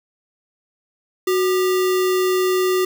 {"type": "tone with sample-and-hold", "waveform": "sine", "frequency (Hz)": 369.7, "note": "F#4", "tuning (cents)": -1, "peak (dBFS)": -15, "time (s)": [1.27, 2.85], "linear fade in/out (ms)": 5, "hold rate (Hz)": 1575, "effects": []}